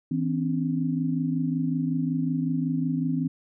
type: tone cluster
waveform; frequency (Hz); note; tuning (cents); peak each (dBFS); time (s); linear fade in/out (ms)
sine; 161.5 / 258 / 283.4; E3 / C4 / C#4; -35 / -24 / +38; -27 / -26 / -32; 0.11-3.28; 5
effects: none